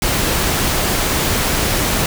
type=noise; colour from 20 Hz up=pink; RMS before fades=-17 dBFS; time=0.02-2.06 s; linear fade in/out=2 ms; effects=none